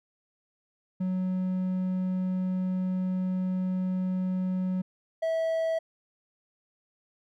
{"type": "tone pair in turn", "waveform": "triangle", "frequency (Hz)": [185, 651.1], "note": ["F#3", "E5"], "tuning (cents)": [0, -22], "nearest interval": "octave + minor seventh", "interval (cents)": 2178, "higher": "second", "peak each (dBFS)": [-24, -23], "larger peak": "second", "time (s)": [[1, 4.82], [5.22, 5.79]], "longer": "first", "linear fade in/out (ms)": 10, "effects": []}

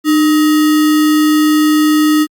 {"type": "tone with sample-and-hold", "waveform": "sine", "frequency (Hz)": 304.5, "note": "D#4", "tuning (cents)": -37, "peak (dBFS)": -7, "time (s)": [0.04, 2.27], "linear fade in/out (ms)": 50, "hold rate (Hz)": 1575, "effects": ["Opus 48 kbps"]}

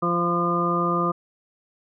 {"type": "harmonic tone with a mistuned harmonic", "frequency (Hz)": 173.1, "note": "F3", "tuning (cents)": -15, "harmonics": [1, 2, 3, 4, 6, 7], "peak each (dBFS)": [-26, -27, -30, -33, -30, -23], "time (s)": [0.02, 1.12], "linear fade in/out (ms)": 10, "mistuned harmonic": 6, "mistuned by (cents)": -15, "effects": []}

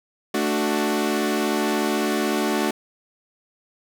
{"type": "chord", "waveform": "sawtooth", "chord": "D major", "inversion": "second", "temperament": "equal", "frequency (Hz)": [220, 293.7, 370], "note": ["A3", "D4", "F#4"], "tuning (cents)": [0, 0, 0], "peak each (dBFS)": -21, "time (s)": [0.34, 2.71], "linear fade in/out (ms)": 5, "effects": []}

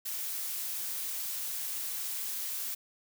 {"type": "noise", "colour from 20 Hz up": "blue", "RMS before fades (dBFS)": -36, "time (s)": [0.05, 2.75], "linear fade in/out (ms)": 10, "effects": []}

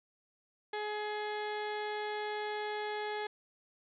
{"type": "harmonic tone", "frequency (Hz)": 421.3, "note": "G#4", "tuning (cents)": 25, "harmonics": [1, 2, 3, 4, 5, 6, 7, 8, 9, 10], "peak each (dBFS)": [-38, -39, -52, -44, -47, -54, -58, -49, -62, -57], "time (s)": [0.73, 3.27], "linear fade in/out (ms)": 5, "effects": []}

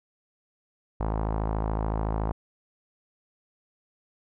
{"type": "tone with low-pass filter", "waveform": "sawtooth", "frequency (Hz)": 53.8, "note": "A1", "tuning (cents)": -38, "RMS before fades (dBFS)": -28, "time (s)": [1, 2.32], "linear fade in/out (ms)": 5, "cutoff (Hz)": 930, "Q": 2.4, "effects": []}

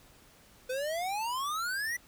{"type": "exponential sweep", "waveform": "square", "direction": "up", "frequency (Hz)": [498.2, 1988], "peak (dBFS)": -32, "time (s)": [0.69, 1.97], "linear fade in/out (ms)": 10, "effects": ["pink hiss -59 dBFS RMS until 2.07 s"]}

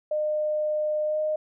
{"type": "tone with pitch glide", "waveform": "sine", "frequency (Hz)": [608, 615.4], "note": ["D#5", "D#5"], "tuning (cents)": [-40, -19], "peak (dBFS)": -23, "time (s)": [0.11, 1.36], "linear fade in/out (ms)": 5, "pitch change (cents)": 21, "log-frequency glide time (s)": [1.05, 1.19], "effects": []}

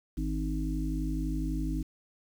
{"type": "harmonic tone", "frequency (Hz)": 51.91, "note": "G#1", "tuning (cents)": 0, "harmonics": [1, 3, 5, 6], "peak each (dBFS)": [-31, -37, -36, -36], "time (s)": [0.17, 1.83], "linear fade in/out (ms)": 10, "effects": ["9-bit"]}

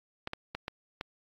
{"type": "clicks", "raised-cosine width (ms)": 0.3, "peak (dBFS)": -19, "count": 5, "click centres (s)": [0.274, 0.334, 0.55, 0.681, 1.011], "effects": ["AAC 48 kbps"]}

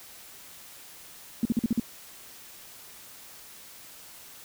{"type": "tone bursts", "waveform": "sine", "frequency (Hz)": 230.6, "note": "A#3", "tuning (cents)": -19, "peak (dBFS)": -20, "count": 6, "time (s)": [1.43, 1.798], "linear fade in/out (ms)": 2, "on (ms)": 23, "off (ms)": 46, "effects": ["white hiss -48 dBFS RMS until 4.44 s"]}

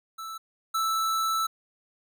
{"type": "tone pair in turn", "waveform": "square", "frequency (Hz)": [1318.5, 1318.5], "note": ["E6", "E6"], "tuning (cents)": [0, 0], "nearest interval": "unison", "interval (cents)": 0, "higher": "neither", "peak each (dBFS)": [-36, -25], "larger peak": "second", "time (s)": [[0.18, 0.38], [0.74, 1.47]], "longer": "second", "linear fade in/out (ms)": 10, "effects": []}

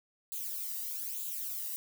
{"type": "noise with flanger", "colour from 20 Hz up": "violet", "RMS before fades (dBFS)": -38, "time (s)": [0.32, 1.76], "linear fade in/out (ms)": 0, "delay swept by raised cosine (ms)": [0.27, 1.06], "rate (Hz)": 1.1, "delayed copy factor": 0.75, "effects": []}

